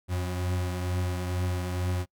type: beating tone pair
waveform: 40% pulse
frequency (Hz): 90 / 92.2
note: F#2 / F#2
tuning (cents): -47 / -6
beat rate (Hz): 2.2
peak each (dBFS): -27 / -36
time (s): 0.08-2.06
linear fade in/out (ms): 50
effects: noise-tail reverb RT60 0.1 s tail -26 dB re dry